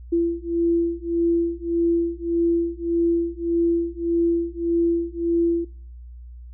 sine beating tone pair, 337.4 / 339.1 Hz, E4 / E4, +40 / +49 cents, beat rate 1.7 Hz, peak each -22 dBFS, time 0.12-5.65 s, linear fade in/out 10 ms, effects noise-tail reverb RT60 0.5 s tail -22 dB re dry + added 60 Hz sine -37 dBFS peak until 6.53 s

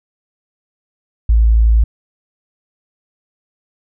sine tone, 55.7 Hz, A1, 22 cents sharp, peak -7 dBFS, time 1.29-1.84 s, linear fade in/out 5 ms, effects none

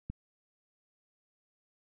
click, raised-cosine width 5 ms, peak -25 dBFS, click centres 0.1 s, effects none

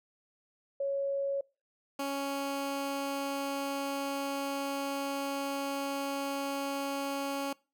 sine / 15% pulse tone pair in turn, 554.4 / 277.7 Hz, C#5 / C#4, 0 / +3 cents, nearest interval octave, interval 1197 cents, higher first, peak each -29 / -26 dBFS, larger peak second, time 0.8-1.41 / 1.99-7.53 s, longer second, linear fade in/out 5 ms, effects noise-tail reverb RT60 0.3 s tail -23 dB re dry

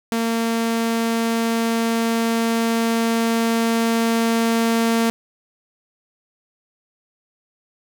sawtooth tone with level ramp, 228.8 Hz, A#3, 32 cents flat, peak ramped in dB -15 to -12 dBFS, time 0.12-5.1 s, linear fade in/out 0 ms, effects none

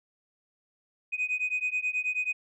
sine beating tone pair, 2494 / 2503.3 Hz, D#7 / D#7, +3 / +10 cents, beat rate 9.3 Hz, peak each -29 dBFS, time 1.12-2.33 s, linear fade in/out 20 ms, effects tanh soft clip ceiling -22 dBFS

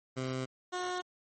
15% pulse tone pair in turn, 130 / 362 Hz, C3 / F#4, -11 / -38 cents, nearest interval octave + tritone, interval 1773 cents, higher second, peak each -27 dBFS, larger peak neither, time 0.16-0.46 / 0.72-1.02 s, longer neither, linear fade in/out 20 ms, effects MP3 32 kbps

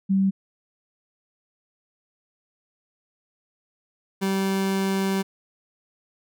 sine / 30% pulse tone pair in turn, 193.4 / 193.4 Hz, G3 / G3, -23 / -23 cents, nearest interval unison, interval 0 cents, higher neither, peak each -17 / -19 dBFS, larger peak first, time 0.09-0.31 / 4.21-5.23 s, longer second, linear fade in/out 20 ms, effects none

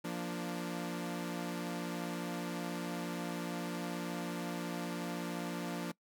sawtooth chord, Bb major, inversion second, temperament equal with one note detuned, 174.01 / 233.1 / 293.7 Hz, F3 / Bb3 / D4, -6 / 0 / 0 cents, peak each -36 / -39 / -38 dBFS, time 0.04-5.92 s, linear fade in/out 10 ms, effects noise-tail reverb RT60 0.1 s tail -22 dB re dry

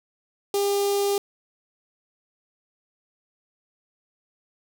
sawtooth tone with notch filter, 401.9 Hz, G4, 43 cents sharp, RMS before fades -23 dBFS, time 0.54-1.18 s, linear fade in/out 2 ms, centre 1700 Hz, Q 0.52, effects none

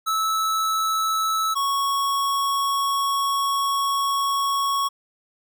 square tone pair in turn, 1307 / 1107.7 Hz, E6 / C#6, -15 / -2 cents, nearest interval minor third, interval 287 cents, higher first, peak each -21 dBFS, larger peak neither, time 0.06-1.55 / 1.55-4.89 s, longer second, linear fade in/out 20 ms, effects none

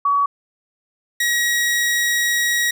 sine / sawtooth tone pair in turn, 1132 / 1903.8 Hz, C#6 / A#6, +36 / +36 cents, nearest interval major sixth, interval 900 cents, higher second, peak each -14 / -13 dBFS, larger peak second, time 0.05-0.26 / 1.2-2.71 s, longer second, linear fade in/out 5 ms, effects none

